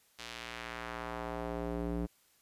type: tone with band-pass filter sweep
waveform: square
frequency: 58.27 Hz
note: A#1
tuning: in tune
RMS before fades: -39 dBFS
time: 0.18-2.07 s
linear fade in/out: 20 ms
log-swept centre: 4000 to 260 Hz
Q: 1
effects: white hiss -68 dBFS RMS until 2.41 s + resampled to 32000 Hz